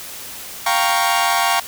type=chord; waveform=sawtooth; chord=G half-diminished seventh; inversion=third; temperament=equal; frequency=698.5 / 784 / 932.3 / 1108.7 Hz; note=F5 / G5 / Bb5 / Db6; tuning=0 / 0 / 0 / 0 cents; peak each=-17 dBFS; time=0.66-1.6 s; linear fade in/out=5 ms; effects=white hiss -33 dBFS RMS until 1.67 s